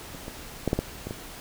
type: clicks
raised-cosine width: 2 ms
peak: -27 / -22 / -10 / -9 / -11 / -20 / -19 dBFS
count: 7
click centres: 0.148 / 0.281 / 0.677 / 0.731 / 0.79 / 1.07 / 1.109 s
effects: pink hiss -42 dBFS RMS until 1.4 s